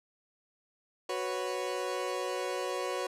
30% pulse chord, F# suspended fourth, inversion none, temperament equal, 370 / 493.9 / 554.4 Hz, F#4 / B4 / C#5, 0 / 0 / 0 cents, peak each -34 dBFS, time 1.09-3.07 s, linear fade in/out 5 ms, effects low-pass 10000 Hz 12 dB/octave

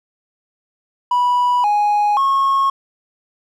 triangle tone with pitch steps, 981 / 830 / 1091 Hz, B5 / G#5 / C#6, -12 / -1 / -28 cents, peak -10 dBFS, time 1.11-2.7 s, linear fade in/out 5 ms, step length 530 ms, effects tanh soft clip ceiling -7 dBFS

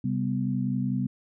sine tone cluster, 132.4 / 197.2 / 248.2 Hz, C3 / G3 / B3, +21 / +11 / +9 cents, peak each -29 dBFS, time 0.04-1.07 s, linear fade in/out 5 ms, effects none

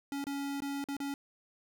square tone with dropouts, 280.1 Hz, C#4, 18 cents sharp, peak -35 dBFS, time 0.12-1.14 s, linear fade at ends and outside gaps 1 ms, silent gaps 0.241-0.268 / 0.604-0.621 / 0.841-0.886 / 0.967-1.002 s, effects none

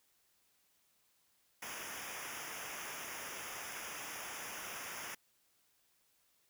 pink noise with comb filter, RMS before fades -45 dBFS, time 1.62-5.15 s, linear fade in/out 5 ms, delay 0.24 ms, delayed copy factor -1, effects white hiss -74 dBFS RMS until 6.49 s

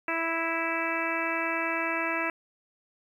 harmonic tone, 329.6 Hz, E4, in tune, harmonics 1 / 2 / 3 / 4 / 5 / 6 / 7 / 8, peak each -35 / -35 / -35 / -35 / -35 / -35 / -35 / -35 dBFS, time 0.08-2.3 s, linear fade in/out 2 ms, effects 10-bit

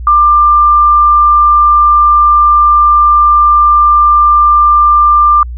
sine tone, 1190 Hz, D6, 22 cents sharp, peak -3 dBFS, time 0.07-5.43 s, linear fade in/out 2 ms, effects added 60 Hz sine -19 dBFS peak until 5.57 s

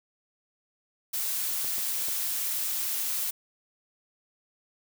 blue noise, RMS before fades -30 dBFS, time 1.13-3.31 s, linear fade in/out 10 ms
clicks, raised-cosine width 1 ms, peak -29 dBFS, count 3, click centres 1.646 / 1.783 / 2.085 s
effects none

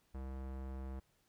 square tone with low-pass filter, 66 Hz, C2, 16 cents sharp, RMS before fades -44 dBFS, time 0.14-1 s, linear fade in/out 10 ms, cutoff 1200 Hz, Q 0.74, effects pink hiss -75 dBFS RMS until 1.28 s

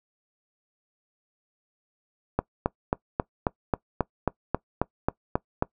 click train, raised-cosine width 1 ms, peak -8 dBFS, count 13, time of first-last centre 2.39-5.625 s, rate 3.71 Hz, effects noise-tail reverb RT60 0.1 s tail -22 dB re dry

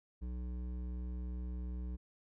sine tone with hard clipping, 61.3 Hz, B1, 12 cents flat, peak -40 dBFS, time 0.21-1.97 s, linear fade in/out 20 ms, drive 11 dB, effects none

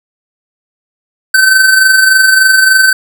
square tone with amplitude modulation, 1536 Hz, G6, 36 cents flat, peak -3 dBFS, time 1.34-2.93 s, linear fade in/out 5 ms, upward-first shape sine, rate 23.4 Hz, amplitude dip 45%, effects none

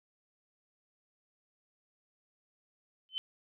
sine tone with exponential growth, 3062 Hz, G7, 41 cents flat, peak -28 dBFS, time 3.09-3.18 s, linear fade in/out 0 ms, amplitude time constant 19 ms, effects none

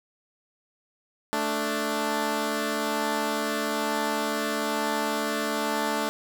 10% pulse tone pair together, 220 / 293.7 Hz, A3 / D4, 0 / 0 cents, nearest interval perfect fourth, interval 500 cents, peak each -20 dBFS, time 1.33-6.09 s, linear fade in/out 0 ms, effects none

